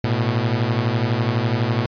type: beating tone pair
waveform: sawtooth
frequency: 110 / 122 Hz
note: A2 / B2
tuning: 0 / -21 cents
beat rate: 12 Hz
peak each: -17 dBFS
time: 0.04-1.86 s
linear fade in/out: 0 ms
effects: resampled to 11025 Hz